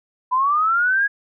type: linear sweep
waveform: sine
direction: up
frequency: 987.8 to 1666 Hz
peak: -15 dBFS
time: 0.31-1.08 s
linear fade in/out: 20 ms
effects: none